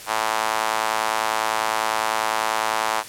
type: tone with high-pass filter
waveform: sawtooth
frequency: 110 Hz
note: A2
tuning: in tune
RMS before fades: -23 dBFS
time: 0.06-3.04 s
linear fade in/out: 50 ms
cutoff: 890 Hz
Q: 2.1
effects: white hiss -38 dBFS RMS until 3.08 s + low-pass 12000 Hz 12 dB/octave